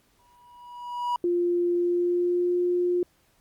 triangle tone with exponential growth, 970 Hz, B5, 31 cents flat, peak -20 dBFS, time 0.19-1.16 s, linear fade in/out 2 ms, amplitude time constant 210 ms
sine tone with pitch glide, 349.6 to 354.7 Hz, F4 to F4, +2 to +27 cents, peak -21 dBFS, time 1.24-3.03 s, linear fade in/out 2 ms, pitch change +25 cents, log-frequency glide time 1.77-2.57 s
effects pink hiss -65 dBFS RMS until 3.4 s + Opus 48 kbps

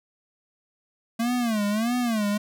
square tone with vibrato, 224.8 Hz, A3, 37 cents sharp, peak -23 dBFS, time 1.19-2.38 s, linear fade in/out 10 ms, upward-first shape sine, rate 1.6 Hz, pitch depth 170 cents each way, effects none

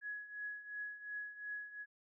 sine tone with tremolo, 1679 Hz, G#6, 18 cents sharp, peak -39 dBFS, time 0.01-1.86 s, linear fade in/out 50 ms, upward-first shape triangle, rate 2.8 Hz, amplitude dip 80%, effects none

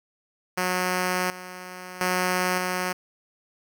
5% pulse tone with level steps, 182.4 Hz, F#3, 24 cents flat, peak -12 / -26 / -11 / -14 dBFS, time 0.57-2.93 s, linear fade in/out 10 ms, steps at 1.3 / 2.01 / 2.58 s, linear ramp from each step 2 ms, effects none

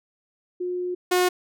sine / sawtooth tone pair in turn, 359.4 / 361.7 Hz, F4 / F#4, +50 / -39 cents, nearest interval unison, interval 11 cents, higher second, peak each -25 / -14 dBFS, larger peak second, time 0.6-0.95 / 1.11-1.29 s, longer first, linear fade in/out 10 ms, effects none

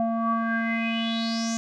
square tone with low-pass filter sweep, 227.7 Hz, A#3, 40 cents flat, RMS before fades -26 dBFS, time 0-1.57 s, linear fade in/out 0 ms, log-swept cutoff 750 to 6700 Hz, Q 7.6, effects none

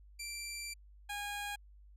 15% pulse tone pair in turn, 2349 / 818.8 Hz, D7 / G#5, 0 / -25 cents, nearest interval octave + tritone, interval 1825 cents, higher first, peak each -34 / -32 dBFS, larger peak second, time 0.19-0.74 / 1.09-1.56 s, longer first, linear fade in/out 10 ms, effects added 50 Hz sine -55 dBFS peak until 1.96 s + resampled to 32000 Hz

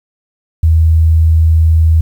sine tone, 80.6 Hz, E2, 38 cents flat, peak -5 dBFS, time 0.63-2.01 s, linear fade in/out 5 ms, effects 7-bit

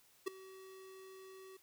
square tone with ADSR envelope, 380.3 Hz, F#4, 48 cents sharp, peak -33 dBFS, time 0.26-1.57 s, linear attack 16 ms, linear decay 7 ms, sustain -20 dB, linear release 6 ms, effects white hiss -68 dBFS RMS until 1.62 s

